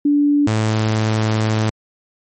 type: tone pair in turn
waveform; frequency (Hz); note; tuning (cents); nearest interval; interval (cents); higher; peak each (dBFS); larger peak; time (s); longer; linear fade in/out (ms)
sine / sawtooth; 290 / 109.32; D4 / A2; -22 / -11; octave + perfect fourth; 1689; first; -11; neither; 0.05-0.47 / 0.47-1.7; second; 5
effects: MP3 32 kbps